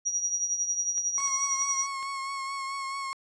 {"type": "tone with tremolo", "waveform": "sine", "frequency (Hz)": 5760, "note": "F#8", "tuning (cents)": -47, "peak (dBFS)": -23, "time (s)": [0.05, 1.87], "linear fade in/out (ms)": 20, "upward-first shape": "triangle", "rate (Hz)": 11, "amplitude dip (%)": 70}
{"type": "clicks", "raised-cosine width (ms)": 0.2, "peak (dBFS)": -30, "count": 5, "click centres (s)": [0.979, 1.203, 1.277, 1.619, 2.028]}
{"type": "tone with vibrato", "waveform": "35% pulse", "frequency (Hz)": 1093, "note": "C#6", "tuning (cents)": -25, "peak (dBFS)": -30, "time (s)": [1.18, 3.13], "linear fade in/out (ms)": 0, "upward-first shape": "triangle", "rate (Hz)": 4.6, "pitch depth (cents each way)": 30}
{"effects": ["resampled to 22050 Hz"]}